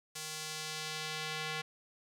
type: tone with band-pass filter sweep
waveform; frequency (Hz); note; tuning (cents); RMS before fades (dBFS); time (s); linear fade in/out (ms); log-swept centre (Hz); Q
square; 155.56; D#3; 0; -40; 0.15-1.62; 10; 7200 to 2700; 0.91
effects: none